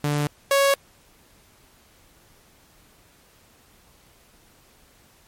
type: tone pair in turn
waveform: sawtooth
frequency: 146.83 / 554.4 Hz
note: D3 / C#5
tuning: 0 / 0 cents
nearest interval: octave + major seventh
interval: 2300 cents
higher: second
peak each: -17 / -12 dBFS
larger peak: second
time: 0.04-0.27 / 0.51-0.74 s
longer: neither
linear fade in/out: 2 ms
effects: pink hiss -56 dBFS RMS until 5.27 s + MP3 64 kbps